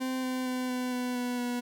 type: tone with pitch steps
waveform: 40% pulse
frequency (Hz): 258.8 / 256.3 / 253.8 / 251.3 / 248.8 / 246.4 / 244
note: C4 / C4 / B3 / B3 / B3 / B3 / B3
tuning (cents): -19 / -36 / +47 / +30 / +13 / -4 / -21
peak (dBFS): -29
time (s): 0-1.61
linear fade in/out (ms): 20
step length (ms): 230
effects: none